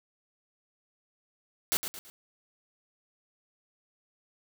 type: noise with echo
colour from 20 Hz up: white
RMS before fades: -27 dBFS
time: 1.72-1.77 s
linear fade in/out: 0 ms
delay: 110 ms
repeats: 3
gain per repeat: -8 dB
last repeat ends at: 2.1 s
effects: none